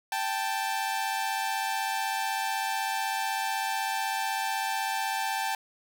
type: tone pair together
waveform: sawtooth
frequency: 784 / 880 Hz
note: G5 / A5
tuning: 0 / 0 cents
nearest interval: major second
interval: 200 cents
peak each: -27 dBFS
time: 0.12-5.55 s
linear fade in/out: 2 ms
effects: none